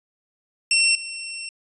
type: tone with level steps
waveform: 20% pulse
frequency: 2714 Hz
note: E7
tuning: 50 cents sharp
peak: -11 / -26 dBFS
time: 0.71-1.49 s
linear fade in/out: 2 ms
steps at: 0.95 s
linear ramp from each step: 2 ms
effects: resampled to 22050 Hz